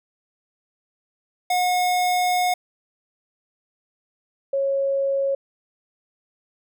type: tone pair in turn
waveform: square / sine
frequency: 724 / 549 Hz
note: F#5 / C#5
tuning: -38 / -17 cents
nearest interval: perfect fourth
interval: 479 cents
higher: first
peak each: -19 dBFS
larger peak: neither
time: 1.5-2.54 / 4.53-5.35 s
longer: first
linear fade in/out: 5 ms
effects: none